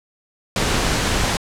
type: noise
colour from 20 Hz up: pink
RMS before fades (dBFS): -19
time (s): 0.56-1.37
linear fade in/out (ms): 2
effects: low-pass 8000 Hz 12 dB/octave